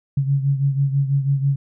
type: beating tone pair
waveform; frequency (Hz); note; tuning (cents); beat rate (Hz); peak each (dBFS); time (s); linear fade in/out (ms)
sine; 137.6 / 143.7; C#3 / D3; -12 / -37; 6.1; -17 / -23; 0.17-1.56; 5
effects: none